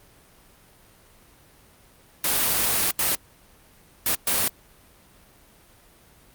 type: noise bursts at uneven times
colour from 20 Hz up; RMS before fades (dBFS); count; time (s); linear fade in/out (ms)
white; -22; 4; 2.24-2.91 / 2.99-3.15 / 4.06-4.15 / 4.27-4.48; 2
effects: pink hiss -54 dBFS RMS until 6.34 s + Opus 32 kbps